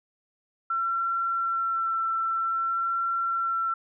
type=tone with vibrato; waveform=sine; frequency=1350 Hz; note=E6; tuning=41 cents sharp; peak=-24 dBFS; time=0.7-3.74 s; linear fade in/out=5 ms; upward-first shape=sine; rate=0.52 Hz; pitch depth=13 cents each way; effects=none